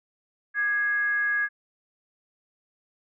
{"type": "tone with frequency modulation", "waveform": "sine", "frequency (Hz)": 1661.2, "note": "G#6", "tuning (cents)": 0, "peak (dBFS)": -22, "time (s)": [0.54, 1.49], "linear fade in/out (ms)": 50, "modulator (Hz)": 460, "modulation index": 0.32, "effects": []}